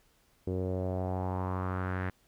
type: tone with low-pass filter sweep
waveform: sawtooth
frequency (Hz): 92.5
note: F#2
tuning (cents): 0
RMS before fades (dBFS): -33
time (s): 0.47-2.1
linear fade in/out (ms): 5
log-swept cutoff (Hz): 420 to 1800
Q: 3.3
effects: pink hiss -68 dBFS RMS until 2.27 s